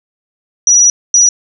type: tone bursts at uneven times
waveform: sine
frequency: 5840 Hz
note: F#8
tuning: 24 cents flat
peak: -4 dBFS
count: 2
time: 0.67-0.9 / 1.14-1.29 s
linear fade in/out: 2 ms
effects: none